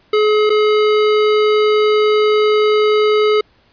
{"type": "tone with dropouts", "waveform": "square", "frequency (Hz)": 424.9, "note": "G#4", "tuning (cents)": 40, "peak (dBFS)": -11, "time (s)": [0.13, 3.41], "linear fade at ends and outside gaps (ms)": 5, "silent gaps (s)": [0.496, 0.501], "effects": ["pink hiss -54 dBFS RMS until 3.72 s", "resampled to 11025 Hz"]}